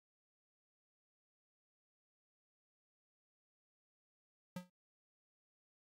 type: tone with exponential decay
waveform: square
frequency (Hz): 180.4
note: F#3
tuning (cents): -44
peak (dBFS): -40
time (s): 4.56-4.7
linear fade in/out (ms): 5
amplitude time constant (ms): 30
effects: AAC 48 kbps